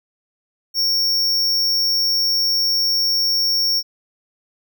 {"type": "tone", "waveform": "square", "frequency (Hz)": 5500, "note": "F8", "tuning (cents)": -27, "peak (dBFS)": -16, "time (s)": [0.74, 3.83], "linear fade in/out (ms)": 50, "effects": []}